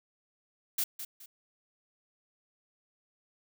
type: noise with echo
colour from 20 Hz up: blue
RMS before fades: -30 dBFS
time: 0.78-0.84 s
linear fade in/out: 5 ms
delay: 210 ms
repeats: 2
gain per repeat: -10 dB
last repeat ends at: 1.26 s
effects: none